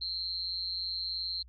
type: tone with amplitude modulation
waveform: sine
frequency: 4161 Hz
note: C8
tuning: 10 cents flat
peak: -28 dBFS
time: 0.01-1.43 s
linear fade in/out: 10 ms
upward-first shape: sine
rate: 179 Hz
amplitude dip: 95%
effects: added 60 Hz sine -51 dBFS peak until 1.48 s + MP3 32 kbps